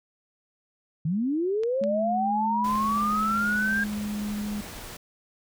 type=linear sweep; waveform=sine; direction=up; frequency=146.83 to 1618 Hz; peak=-23 dBFS; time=1.05-3.84 s; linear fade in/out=5 ms
type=clicks; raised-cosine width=0.2 ms; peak=-24 dBFS; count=3; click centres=1.635 / 1.838 / 2.755 s
type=tone with pitch glide; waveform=sine; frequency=213.8 to 208.2 Hz; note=A3 to G#3; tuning=-49 to +5 cents; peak=-28 dBFS; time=1.81-4.61 s; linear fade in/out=5 ms; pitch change=-46 cents; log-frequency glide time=2.49-4.24 s
type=noise; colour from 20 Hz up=pink; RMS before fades=-40 dBFS; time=2.64-4.97 s; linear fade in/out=5 ms
effects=none